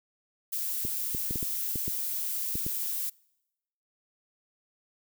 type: noise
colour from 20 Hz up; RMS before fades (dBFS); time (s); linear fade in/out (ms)
violet; -32; 0.52-3.1; 10
type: clicks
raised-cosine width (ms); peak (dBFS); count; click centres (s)
3; -22; 9; 0.851 / 1.148 / 1.309 / 1.358 / 1.428 / 1.758 / 1.88 / 2.555 / 2.665
effects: noise-tail reverb RT60 0.9 s tail -26 dB re dry